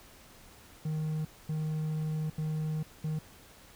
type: tone bursts at uneven times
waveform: triangle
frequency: 155.56 Hz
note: D#3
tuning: in tune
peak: -28 dBFS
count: 4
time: 0.85-1.25 / 1.49-2.3 / 2.38-2.83 / 3.04-3.19 s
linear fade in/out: 5 ms
effects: pink hiss -55 dBFS RMS until 3.75 s